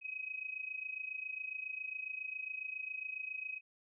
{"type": "tone with amplitude modulation", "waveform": "sine", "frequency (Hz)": 2532, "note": "D#7", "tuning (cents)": 30, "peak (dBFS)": -36, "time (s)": [0.01, 3.61], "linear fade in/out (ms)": 50, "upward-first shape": "sine", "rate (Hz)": 27.3, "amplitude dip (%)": 80, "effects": []}